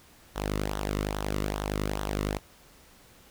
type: tone with flanger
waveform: sawtooth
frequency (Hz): 50.8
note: G#1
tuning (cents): -38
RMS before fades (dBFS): -31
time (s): 0.35-2.39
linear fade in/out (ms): 20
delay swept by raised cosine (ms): 0.41 to 1.27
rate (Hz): 2.4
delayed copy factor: -0.65
effects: pink hiss -56 dBFS RMS until 3.3 s

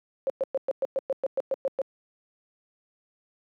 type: tone bursts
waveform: sine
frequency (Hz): 537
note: C5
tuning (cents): +45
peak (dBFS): -22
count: 12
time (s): 0.27-1.816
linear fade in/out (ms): 0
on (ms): 28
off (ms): 110
effects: high-pass 300 Hz 12 dB/octave

